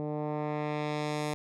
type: tone with low-pass filter sweep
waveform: 10% pulse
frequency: 150 Hz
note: D3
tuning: 37 cents sharp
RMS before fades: -33 dBFS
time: 0-1.34 s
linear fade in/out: 0 ms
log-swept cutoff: 500 to 11000 Hz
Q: 0.83
effects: none